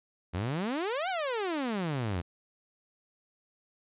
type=exponential two-way sweep; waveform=sawtooth; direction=up then down; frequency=81.1 to 787 to 81.1 Hz; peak=-26 dBFS; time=0.33-2.22 s; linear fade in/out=20 ms; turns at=1.09 s; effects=resampled to 8000 Hz